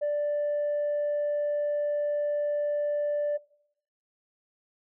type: tone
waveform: sine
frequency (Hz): 587.3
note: D5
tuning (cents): 0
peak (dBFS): -23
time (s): 0.01-3.38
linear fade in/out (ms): 20
effects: noise-tail reverb RT60 0.7 s tail -21 dB re dry + tanh soft clip ceiling -23 dBFS